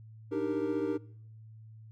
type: chord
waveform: triangle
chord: Eb major seventh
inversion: third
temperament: equal with one note detuned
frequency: 295.9 / 311.1 / 392 / 466.2 Hz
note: D4 / Eb4 / G4 / Bb4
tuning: +13 / 0 / 0 / 0 cents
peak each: -33 dBFS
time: 0.31-0.98 s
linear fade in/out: 20 ms
effects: noise-tail reverb RT60 0.7 s tail -23 dB re dry + added 110 Hz sine -48 dBFS peak until 1.91 s